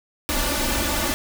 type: noise with comb filter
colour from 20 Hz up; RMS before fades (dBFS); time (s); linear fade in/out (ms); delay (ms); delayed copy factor
pink; -23; 0.29-1.14; 0; 3.4; +0.95
effects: none